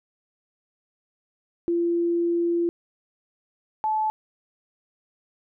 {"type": "tone pair in turn", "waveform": "sine", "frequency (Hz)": [342.1, 866], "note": ["F4", "A5"], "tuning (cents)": [-36, -28], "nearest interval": "octave + major third", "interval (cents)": 1608, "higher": "second", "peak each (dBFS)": [-20, -21], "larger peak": "first", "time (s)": [[1.68, 2.69], [3.84, 4.1]], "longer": "first", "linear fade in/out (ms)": 0, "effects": []}